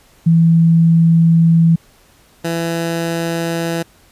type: tone pair in turn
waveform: sine / 15% pulse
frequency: 165.5 / 167.04 Hz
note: E3 / E3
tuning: +7 / +23 cents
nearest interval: unison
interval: 16 cents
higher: second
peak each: -7 / -11 dBFS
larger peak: first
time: 0.26-1.76 / 2.44-3.83 s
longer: first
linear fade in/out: 10 ms
effects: pink hiss -50 dBFS RMS until 4.11 s + resampled to 32000 Hz